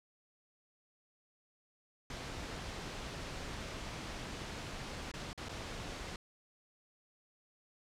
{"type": "noise with dropouts", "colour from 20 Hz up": "pink", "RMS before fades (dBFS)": -43, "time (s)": [2.1, 6.16], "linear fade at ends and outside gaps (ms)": 2, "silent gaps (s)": [[5.116, 5.138], [5.331, 5.376], [5.486, 5.492]], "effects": ["low-pass 6000 Hz 12 dB/octave"]}